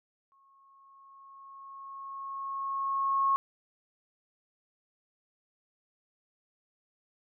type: tone with exponential growth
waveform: sine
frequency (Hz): 1092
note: C#6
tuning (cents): -26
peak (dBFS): -22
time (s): 0.32-3.36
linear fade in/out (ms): 0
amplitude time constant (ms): 660
effects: none